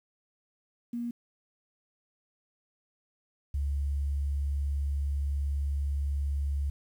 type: tone pair in turn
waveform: sine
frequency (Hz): 237.6 / 70.64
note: A#3 / C#2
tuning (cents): +33 / +33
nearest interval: octave + major sixth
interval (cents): 2100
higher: first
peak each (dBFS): -31 / -27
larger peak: second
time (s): 0.93-1.11 / 3.54-6.7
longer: second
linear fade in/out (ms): 5
effects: 10-bit